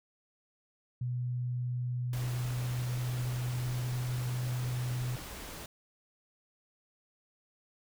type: tone with pitch glide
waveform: sine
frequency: 123.47 to 124.4 Hz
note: B2 to B2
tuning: 0 to +13 cents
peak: -31 dBFS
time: 1.01-5.16 s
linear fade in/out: 5 ms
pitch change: +13 cents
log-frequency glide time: 2.1-4.05 s
type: noise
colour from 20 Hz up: pink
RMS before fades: -44 dBFS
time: 2.13-5.66 s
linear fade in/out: 2 ms
effects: none